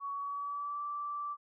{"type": "tone with pitch glide", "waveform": "sine", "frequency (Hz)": [1122, 1166.3], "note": ["C#6", "D6"], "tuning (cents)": [21, -12], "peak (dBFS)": -35, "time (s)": [0, 1.37], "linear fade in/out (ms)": 50, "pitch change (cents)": 67, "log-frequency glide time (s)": [0.11, 0.83], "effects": []}